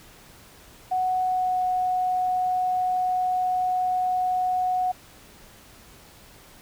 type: tone with pitch glide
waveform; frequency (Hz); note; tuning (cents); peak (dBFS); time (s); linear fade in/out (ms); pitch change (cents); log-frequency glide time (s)
sine; 740 to 734.9; F#5 to F#5; 0 to -12; -21; 0.91-4.92; 10; -12; 1.23-1.61
effects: pink hiss -50 dBFS RMS until 6.61 s